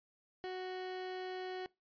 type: tone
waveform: 30% pulse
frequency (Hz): 370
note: F#4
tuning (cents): 0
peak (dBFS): -37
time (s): 0.44-1.66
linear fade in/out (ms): 0
effects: noise-tail reverb RT60 0.2 s tail -22 dB re dry + resampled to 11025 Hz